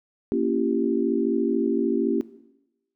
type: chord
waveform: sine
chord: A# diminished seventh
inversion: none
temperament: equal with one note detuned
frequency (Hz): 233.1 / 277.2 / 338.3 / 392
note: A#3 / C#4 / E4 / G4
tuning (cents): 0 / 0 / +45 / 0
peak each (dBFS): -26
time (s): 0.32-2.21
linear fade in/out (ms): 0
effects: noise-tail reverb RT60 0.9 s tail -17 dB re dry